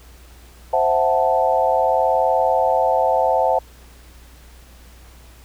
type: chord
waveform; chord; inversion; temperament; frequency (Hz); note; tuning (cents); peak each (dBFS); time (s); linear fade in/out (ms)
sine; F# half-diminished seventh; second; equal; 523.3 / 659.3 / 740 / 880; C5 / E5 / F#5 / A5; 0 / 0 / 0 / 0; -20; 0.73-3.59; 5
effects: added 60 Hz sine -43 dBFS peak until 5.44 s + pink hiss -49 dBFS RMS until 5.44 s